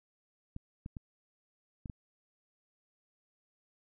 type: clicks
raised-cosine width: 5 ms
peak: -29 dBFS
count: 5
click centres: 0.564 / 0.861 / 0.968 / 1.858 / 1.898 s
effects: none